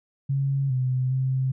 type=tone with pitch steps; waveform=sine; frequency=137.5 / 128.4 / 131.3 Hz; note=C#3 / C3 / C3; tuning=-14 / -32 / +6 cents; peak=-21 dBFS; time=0.29-1.52 s; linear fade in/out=10 ms; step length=410 ms; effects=none